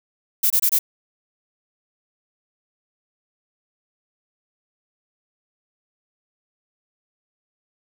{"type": "noise bursts", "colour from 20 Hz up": "violet", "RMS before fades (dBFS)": -17, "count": 4, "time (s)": [0.43, 0.79], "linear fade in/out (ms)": 10, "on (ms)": 72, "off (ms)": 24, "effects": []}